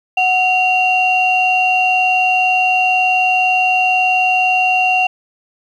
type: tone pair together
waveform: sine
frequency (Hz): 740 / 2759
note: F#5 / F7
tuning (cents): 0 / -22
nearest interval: octave + major seventh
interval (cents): 2278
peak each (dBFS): -13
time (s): 0.17-5.07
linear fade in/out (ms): 5
effects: tanh soft clip ceiling -4 dBFS + 8-bit